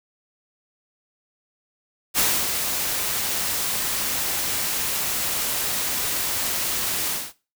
white noise with ADSR envelope, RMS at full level -19 dBFS, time 2.14-7.33 s, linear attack 43 ms, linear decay 280 ms, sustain -6 dB, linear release 220 ms, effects noise-tail reverb RT60 0.3 s tail -18 dB re dry

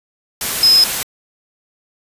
sine tone in noise, 5100 Hz, D#8, 42 cents sharp, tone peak -7 dBFS, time 0.63-0.84 s, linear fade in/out 2 ms, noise white, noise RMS -20 dBFS, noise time 0.41-1.03 s, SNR +10 dB, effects resampled to 32000 Hz

